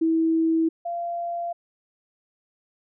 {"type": "tone pair in turn", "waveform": "sine", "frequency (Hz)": [324.9, 688.4], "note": ["E4", "F5"], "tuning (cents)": [-25, -25], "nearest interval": "octave + minor second", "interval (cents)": 1300, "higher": "second", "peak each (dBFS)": [-18, -26], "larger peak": "first", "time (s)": [[0.01, 0.69], [0.85, 1.53]], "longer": "neither", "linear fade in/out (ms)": 10, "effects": []}